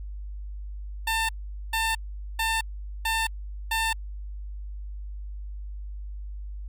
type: tone bursts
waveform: 15% pulse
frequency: 896 Hz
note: A5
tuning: 31 cents sharp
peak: -17 dBFS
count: 5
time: 1.07-3.93 s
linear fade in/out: 5 ms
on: 220 ms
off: 440 ms
effects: added 50 Hz sine -33 dBFS peak until 6.68 s + MP3 64 kbps